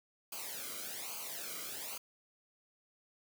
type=noise with flanger; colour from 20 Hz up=white; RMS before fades=-43 dBFS; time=0.32-1.98 s; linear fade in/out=5 ms; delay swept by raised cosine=0.54 to 1.15 ms; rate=1.2 Hz; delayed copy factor=-0.8; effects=none